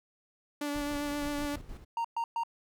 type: tone with vibrato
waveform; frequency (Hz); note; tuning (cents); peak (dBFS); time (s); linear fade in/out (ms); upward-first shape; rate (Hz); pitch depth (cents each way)
sawtooth; 290.4; D4; -19; -28; 0.61-1.56; 5; triangle; 7.6; 21
type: noise with tremolo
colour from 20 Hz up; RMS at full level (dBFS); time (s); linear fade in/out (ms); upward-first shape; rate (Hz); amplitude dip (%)
brown; -42; 0.74-1.85; 10; square; 6.3; 55
type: tone bursts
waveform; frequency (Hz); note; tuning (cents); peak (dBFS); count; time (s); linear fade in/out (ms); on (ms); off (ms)
triangle; 926; A#5; -12; -27; 3; 1.97-2.435; 2; 75; 120
effects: none